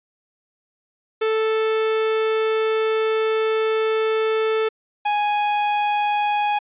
45% pulse tone pair in turn, 440 / 830.6 Hz, A4 / G#5, 0 / 0 cents, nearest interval major seventh, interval 1100 cents, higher second, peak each -18 dBFS, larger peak neither, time 1.21-4.69 / 5.05-6.59 s, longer first, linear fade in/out 10 ms, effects resampled to 8000 Hz

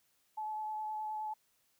sine tone with vibrato, 860 Hz, A5, 40 cents flat, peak -36 dBFS, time 0.37-1.34 s, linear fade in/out 10 ms, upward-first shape sine, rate 9.6 Hz, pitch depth 13 cents each way, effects white hiss -74 dBFS RMS until 1.79 s

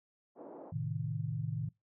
pink band-pass noise, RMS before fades -49 dBFS, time 0.35-0.73 s, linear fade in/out 50 ms, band 290 to 770 Hz, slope 24 dB/octave
sine chord, A diminished, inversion none, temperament equal, 110 / 130.81 / 155.56 Hz, A2 / C3 / Eb3, 0 / 0 / 0 cents, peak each -38 / -39 / -37 dBFS, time 0.72-1.69 s, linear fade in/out 10 ms
effects noise-tail reverb RT60 0.2 s tail -23 dB re dry

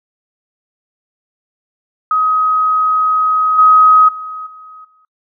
sine tone with level steps, 1263 Hz, D#6, 26 cents sharp, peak -10 / -4 / -23 / -33 / -49 dBFS, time 2.11-5.05 s, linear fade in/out 2 ms, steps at 3.58 / 4.08 / 4.46 / 4.84 s, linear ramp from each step 10 ms, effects noise-tail reverb RT60 0.1 s tail -26 dB re dry

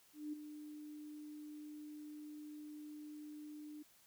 sine tone with ADSR envelope, 300 Hz, D4, 37 cents sharp, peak -39 dBFS, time 0.13-3.83 s, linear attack 200 ms, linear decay 10 ms, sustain -9 dB, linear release 10 ms, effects white hiss -68 dBFS RMS until 4.06 s

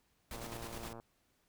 pink noise with tremolo, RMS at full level -45 dBFS, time 0.31-0.93 s, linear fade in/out 2 ms, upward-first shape square, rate 9.6 Hz, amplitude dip 45%
click train, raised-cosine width 1 ms, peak -35 dBFS, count 78, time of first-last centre 0.33-1 s, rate 115 Hz
effects pink hiss -75 dBFS RMS until 1.48 s

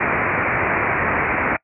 white low-pass noise, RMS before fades -20 dBFS, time 0-1.57 s, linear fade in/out 10 ms, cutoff 2400 Hz, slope 96 dB/octave, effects noise-tail reverb RT60 0.1 s tail -24 dB re dry + high-pass 60 Hz 12 dB/octave

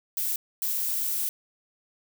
violet noise bursts at uneven times, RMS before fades -28 dBFS, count 2, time 0.17-0.36 / 0.62-1.29 s, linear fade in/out 2 ms, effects none

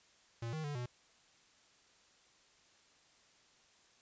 square tone with pitch steps, 116.3 / 157 / 145.9 / 122.7 Hz, A#2 / D#3 / D3 / B2, -4 / +16 / -11 / -11 cents, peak -39 dBFS, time 0.42-0.86 s, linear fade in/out 5 ms, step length 110 ms, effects white hiss -67 dBFS RMS until 4.01 s + resampled to 16000 Hz

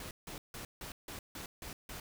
pink noise bursts, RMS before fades -45 dBFS, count 8, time 0-2 s, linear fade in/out 2 ms, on 110 ms, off 160 ms, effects none

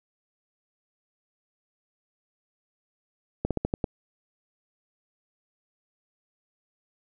slowing click train, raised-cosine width 2 ms, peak -12 dBFS, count 6, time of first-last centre 3.45-3.842 s, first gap 57 ms, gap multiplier 1.16, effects none

